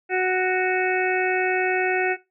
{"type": "harmonic tone", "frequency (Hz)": 370, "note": "F#4", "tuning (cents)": 0, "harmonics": [1, 2, 4, 5, 6, 7], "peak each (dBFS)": [-22, -25, -28, -29, -30, -30], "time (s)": [0.09, 2.17], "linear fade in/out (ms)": 50, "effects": ["noise-tail reverb RT60 0.2 s tail -17 dB re dry"]}